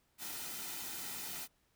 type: noise with comb filter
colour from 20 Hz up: white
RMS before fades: -43 dBFS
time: 0.18-1.48 s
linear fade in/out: 50 ms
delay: 1.8 ms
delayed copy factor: -0.5
effects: pink hiss -75 dBFS RMS until 1.75 s